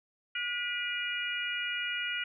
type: harmonic tone with a mistuned harmonic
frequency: 480 Hz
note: B4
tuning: 49 cents flat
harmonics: 3 / 4 / 5 / 6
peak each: -36 / -39 / -37 / -36 dBFS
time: 0.35-2.24 s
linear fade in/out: 5 ms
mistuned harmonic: 4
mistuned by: +45 cents
effects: none